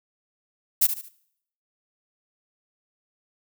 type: noise with echo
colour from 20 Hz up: violet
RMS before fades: -18 dBFS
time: 0.81-0.87 s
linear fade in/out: 10 ms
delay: 73 ms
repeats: 3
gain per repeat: -9 dB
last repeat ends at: 1.089 s
effects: noise-tail reverb RT60 0.7 s tail -21 dB re dry